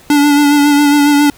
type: tone with vibrato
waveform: square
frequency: 289.8 Hz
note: D4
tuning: 23 cents flat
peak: -7 dBFS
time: 0.1-1.3 s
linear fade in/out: 2 ms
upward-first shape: sine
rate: 7.3 Hz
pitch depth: 28 cents each way
effects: pink hiss -42 dBFS RMS until 1.37 s